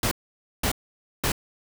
pink noise bursts, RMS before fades -24 dBFS, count 3, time 0.03-1.319 s, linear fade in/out 2 ms, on 83 ms, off 520 ms, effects none

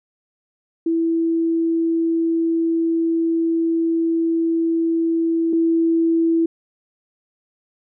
sine tone pair in turn, 330 / 330 Hz, E4 / E4, +2 / +2 cents, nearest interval unison, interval 0 cents, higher neither, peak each -16 / -14 dBFS, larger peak second, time 0.86-5.53 / 5.53-6.46 s, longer first, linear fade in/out 5 ms, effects none

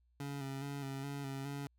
25% pulse tone with vibrato, 138.59 Hz, C#3, in tune, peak -36 dBFS, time 0.2-1.67 s, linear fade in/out 2 ms, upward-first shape square, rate 2.4 Hz, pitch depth 32 cents each way, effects added 60 Hz sine -69 dBFS peak until 1.78 s

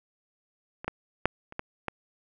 clicks, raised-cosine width 0.5 ms, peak -23 / -14 / -6 / -28 / -16 / -15 dBFS, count 6, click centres 0.845 / 0.88 / 1.256 / 1.524 / 1.594 / 1.883 s, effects none

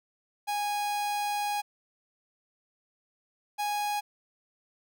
45% pulse tone pair in turn, 825 / 828.1 Hz, G#5 / G#5, -12 / -5 cents, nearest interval unison, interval 7 cents, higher second, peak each -28 dBFS, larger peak neither, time 0.47-1.62 / 3.58-4.01 s, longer first, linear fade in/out 20 ms, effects none

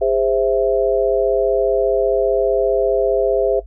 sine chord, Ab augmented, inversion none, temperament equal with one note detuned, 408.2 / 523.3 / 659.3 Hz, Ab4 / C5 / E5, -30 / 0 / 0 cents, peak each -18 dBFS, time 0.01-3.6 s, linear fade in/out 10 ms, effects noise-tail reverb RT60 0.1 s tail -17 dB re dry + added 50 Hz sine -34 dBFS peak until 3.66 s

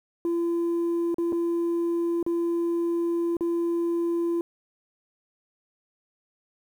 sine tone with dropouts, 340 Hz, F4, 46 cents flat, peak -20 dBFS, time 0.25-4.41 s, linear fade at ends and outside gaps 1 ms, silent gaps 1.144-1.183 / 1.323-1.328 / 2.228-2.264 / 3.368-3.408 s, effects tanh soft clip ceiling -22 dBFS + 9-bit

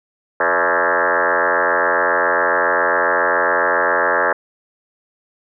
sine tone with frequency modulation, 1108.7 Hz, C#6, in tune, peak -13 dBFS, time 0.4-4.33 s, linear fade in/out 5 ms, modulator 87.3 Hz, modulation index 7.7, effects none

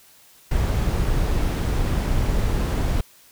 brown noise, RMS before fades -21 dBFS, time 0.51-3.01 s, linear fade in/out 5 ms, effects white hiss -52 dBFS RMS until 3.31 s

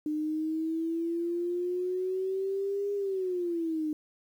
sine exponential two-way sweep, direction up then down, 302.2 to 406.7 to 302.2 Hz, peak -28 dBFS, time 0.06-3.93 s, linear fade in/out 2 ms, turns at 2.94 s, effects 10-bit

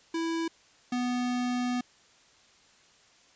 square tone pair in turn, 329.6 / 246.9 Hz, E4 / B3, 0 / 0 cents, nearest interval perfect fourth, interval 500 cents, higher first, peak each -29 / -28 dBFS, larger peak second, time 0.14-0.48 / 0.92-1.81 s, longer second, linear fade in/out 5 ms, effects white hiss -60 dBFS RMS until 3.35 s + resampled to 16000 Hz

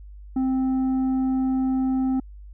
triangle tone with tanh clipping, 261.6 Hz, C4, in tune, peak -21 dBFS, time 0.36-2.2 s, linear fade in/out 5 ms, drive 10 dB, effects added 50 Hz sine -39 dBFS peak until 2.53 s

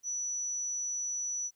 sine tone, 5920 Hz, F#8, in tune, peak -32 dBFS, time 0.03-1.51 s, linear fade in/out 50 ms, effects white hiss -75 dBFS RMS until 1.55 s

